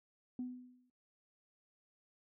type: tone with exponential decay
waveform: sine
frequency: 250.1 Hz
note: B3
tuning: 22 cents sharp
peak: -35 dBFS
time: 0.39-0.9 s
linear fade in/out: 2 ms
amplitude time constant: 110 ms
effects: noise-tail reverb RT60 0.6 s tail -17 dB re dry + tanh soft clip ceiling -33 dBFS